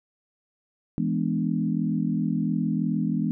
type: chord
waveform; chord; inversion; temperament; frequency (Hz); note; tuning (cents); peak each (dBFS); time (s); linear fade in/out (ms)
sine; E dominant seventh; none; equal; 164.81 / 207.7 / 246.9 / 293.7; E3 / G#3 / B3 / D4; 0 / 0 / 0 / 0; -27 / -27 / -28 / -31; 0.98-3.31; 0
effects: none